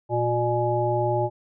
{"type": "harmonic tone with a mistuned harmonic", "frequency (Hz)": 120, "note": "B2", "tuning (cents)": -49, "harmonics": [1, 3, 5, 7], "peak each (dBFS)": [-26, -26, -26, -26], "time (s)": [0.09, 1.3], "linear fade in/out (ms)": 50, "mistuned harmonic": 1, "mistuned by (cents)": -28, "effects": []}